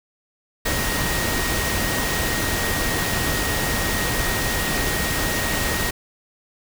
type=tone in noise; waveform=sine; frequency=1877 Hz; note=A#6; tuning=11 cents sharp; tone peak=-28 dBFS; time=0.65-5.91 s; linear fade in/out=10 ms; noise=pink; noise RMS=-23 dBFS; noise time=0.65-5.91 s; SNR=-8 dB; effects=none